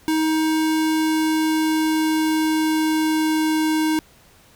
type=tone with pitch glide; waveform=square; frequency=315.3 to 313.1 Hz; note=D#4 to D#4; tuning=+23 to +11 cents; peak=-18 dBFS; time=0.08-3.99 s; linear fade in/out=0 ms; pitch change=-12 cents; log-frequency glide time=0.82-3.66 s; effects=pink hiss -52 dBFS RMS until 4.55 s